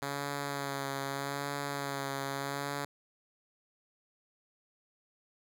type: tone with vibrato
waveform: 5% pulse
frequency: 140 Hz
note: C#3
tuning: 18 cents sharp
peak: -23 dBFS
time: 0.02-2.85 s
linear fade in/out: 2 ms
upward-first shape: sine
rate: 0.81 Hz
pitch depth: 27 cents each way
effects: none